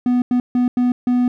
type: tone bursts at uneven times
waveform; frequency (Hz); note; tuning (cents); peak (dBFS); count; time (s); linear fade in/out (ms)
triangle; 246.9; B3; 0; -11; 5; 0.06-0.22 / 0.31-0.4 / 0.55-0.68 / 0.77-0.92 / 1.07-1.28; 2
effects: none